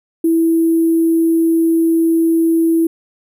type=tone with sample-and-hold; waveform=sine; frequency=328.9 Hz; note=E4; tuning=4 cents flat; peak=-10 dBFS; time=0.24-2.87 s; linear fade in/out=5 ms; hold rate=11025 Hz; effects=none